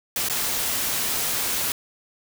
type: noise with dropouts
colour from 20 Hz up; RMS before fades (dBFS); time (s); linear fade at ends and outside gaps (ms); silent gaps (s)
white; -25; 0.16-1.72; 1; 0.286-0.298
effects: none